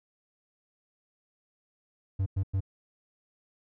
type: tone bursts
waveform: triangle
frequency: 96 Hz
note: G2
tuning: 36 cents flat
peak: -23 dBFS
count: 3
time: 2.19-2.606 s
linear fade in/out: 10 ms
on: 72 ms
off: 100 ms
effects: none